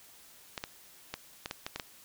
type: clicks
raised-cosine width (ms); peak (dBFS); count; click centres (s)
0.2; -18; 8; 0.578 / 0.639 / 1.14 / 1.459 / 1.511 / 1.665 / 1.76 / 1.798
effects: white hiss -56 dBFS RMS until 2.04 s